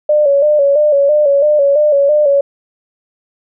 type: tone with vibrato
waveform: sine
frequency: 580 Hz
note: D5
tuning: 22 cents flat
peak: -7 dBFS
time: 0.09-2.41 s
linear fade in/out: 5 ms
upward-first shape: square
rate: 3 Hz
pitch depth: 59 cents each way
effects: none